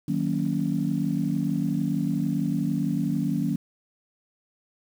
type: chord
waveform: sine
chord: D# minor seventh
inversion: none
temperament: just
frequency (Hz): 155.56 / 186.68 / 233.3 / 280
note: D#3 / F#3 / A#3 / C#4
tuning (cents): 0 / +16 / +2 / +18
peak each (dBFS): -28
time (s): 0.08-3.56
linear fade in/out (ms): 5
effects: tanh soft clip ceiling -12 dBFS + 8-bit